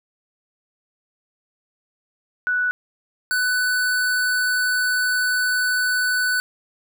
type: tone pair in turn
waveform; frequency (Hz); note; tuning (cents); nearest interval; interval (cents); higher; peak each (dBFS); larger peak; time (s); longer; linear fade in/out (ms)
sine / square; 1480 / 1494.6; F#6 / F#6; 0 / +17; unison; 17; second; -18 / -19; first; 2.47-2.71 / 3.31-6.4; second; 0
effects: none